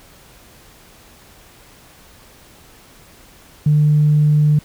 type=tone; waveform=sine; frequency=150 Hz; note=D3; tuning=37 cents sharp; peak=-9 dBFS; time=3.66-4.59 s; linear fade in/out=5 ms; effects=tanh soft clip ceiling -5 dBFS + pink hiss -46 dBFS RMS until 4.64 s